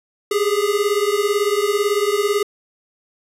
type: beating tone pair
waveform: square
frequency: 401.5 / 419.5 Hz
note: G4 / G#4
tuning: +41 / +17 cents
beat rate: 18 Hz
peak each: -20 dBFS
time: 0.31-2.43 s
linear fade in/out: 5 ms
effects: resampled to 32000 Hz + 9-bit